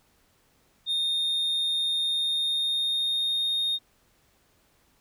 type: tone with pitch glide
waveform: sine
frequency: 3668 to 3694 Hz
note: A#7 to A#7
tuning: -29 to -16 cents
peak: -21 dBFS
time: 0.86-3.79 s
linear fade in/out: 50 ms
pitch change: +13 cents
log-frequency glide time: 2.05-3.62 s
effects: tanh soft clip ceiling -23 dBFS + pink hiss -65 dBFS RMS until 5 s